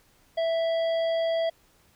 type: harmonic tone with a mistuned harmonic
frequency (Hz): 659.3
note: E5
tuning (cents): 0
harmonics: 1 / 3 / 5 / 7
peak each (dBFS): -23 / -40 / -39 / -47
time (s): 0.37-1.5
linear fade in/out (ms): 10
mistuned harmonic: 7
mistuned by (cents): +42
effects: pink hiss -62 dBFS RMS until 1.95 s